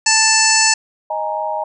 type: harmonic tone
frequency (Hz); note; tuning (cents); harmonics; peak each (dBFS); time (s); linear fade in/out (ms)
882; A5; +4; 1 / 2 / 3 / 5 / 6 / 7 / 8 / 9; -19 / -19 / -19 / -19 / -19 / -19 / -19 / -19; 0.06-0.74; 5
type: chord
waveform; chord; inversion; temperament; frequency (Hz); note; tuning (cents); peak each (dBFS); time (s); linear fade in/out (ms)
sine; D# suspended fourth; none; just; 622.3 / 829.7 / 933.4; D#5 / G#5 / A#5; 0 / -2 / +2; -23; 1.1-1.64; 5
effects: none